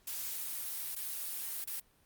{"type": "noise with dropouts", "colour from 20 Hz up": "blue", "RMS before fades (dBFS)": -39, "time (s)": [0.07, 1.8], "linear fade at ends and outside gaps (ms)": 5, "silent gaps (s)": [[0.952, 0.961], [1.643, 1.672]], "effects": ["pink hiss -68 dBFS RMS until 2.05 s", "Opus 48 kbps"]}